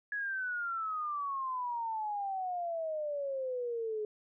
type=exponential sweep; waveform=sine; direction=down; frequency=1687 to 420 Hz; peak=-33 dBFS; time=0.12-4.05 s; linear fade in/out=2 ms; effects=none